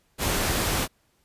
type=noise; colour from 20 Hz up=pink; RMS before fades=-25 dBFS; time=0.18-0.88 s; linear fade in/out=50 ms; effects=pink hiss -67 dBFS RMS until 1.24 s + resampled to 32000 Hz